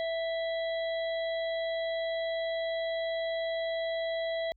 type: harmonic tone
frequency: 659.3 Hz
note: E5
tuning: in tune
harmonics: 1 / 3 / 5 / 6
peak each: -30 / -40 / -44 / -46 dBFS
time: 0-4.52 s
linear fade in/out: 0 ms
effects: added 50 Hz sine -61 dBFS peak until 4.56 s